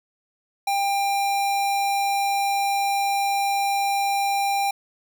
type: tone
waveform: square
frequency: 796 Hz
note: G5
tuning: 26 cents sharp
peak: -21 dBFS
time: 0.67-4.71 s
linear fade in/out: 5 ms
effects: none